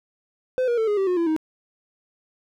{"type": "tone with pitch steps", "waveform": "triangle", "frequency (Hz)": [511, 476.8, 444.9, 415.1, 387.3, 361.3, 337.1, 314.6], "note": ["C5", "A#4", "A4", "G#4", "G4", "F#4", "E4", "D#4"], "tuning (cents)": [-41, 39, 19, -1, -21, -41, 39, 19], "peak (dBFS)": -17, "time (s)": [0.58, 1.364], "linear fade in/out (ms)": 0, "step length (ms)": 98, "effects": []}